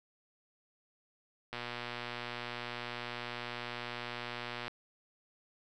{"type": "click train", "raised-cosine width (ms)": 0.3, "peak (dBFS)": -23, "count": 379, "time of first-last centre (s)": [1.53, 4.68], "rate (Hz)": 120, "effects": []}